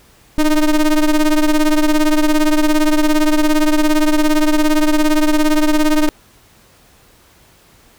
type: ring-modulated tone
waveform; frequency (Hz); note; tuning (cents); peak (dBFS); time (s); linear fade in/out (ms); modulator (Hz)
square; 154.7; D#3; -10; -8; 0.38-6.09; 0; 146
effects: pink hiss -49 dBFS RMS until 7.98 s